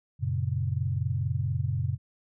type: chord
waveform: sine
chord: F# major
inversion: none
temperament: equal with one note detuned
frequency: 92.5 / 116.54 / 137.08 Hz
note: F#2 / A#2 / C#3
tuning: 0 / 0 / -19 cents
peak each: -30 dBFS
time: 0.19-1.98 s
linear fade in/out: 50 ms
effects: none